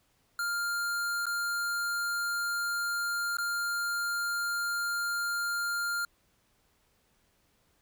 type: tone with dropouts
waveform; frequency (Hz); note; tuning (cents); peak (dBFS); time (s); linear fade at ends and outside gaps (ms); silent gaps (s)
square; 1400; F6; +4; -30; 0.39-6.05; 2; 1.257-1.266 / 3.37-3.384
effects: pink hiss -70 dBFS RMS until 7.81 s